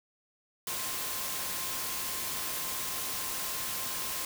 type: tone in noise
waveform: sine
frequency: 1055 Hz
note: C6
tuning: 14 cents sharp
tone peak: -46 dBFS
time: 0.67-4.25 s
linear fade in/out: 2 ms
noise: white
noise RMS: -35 dBFS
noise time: 0.67-4.25 s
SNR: -14 dB
effects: none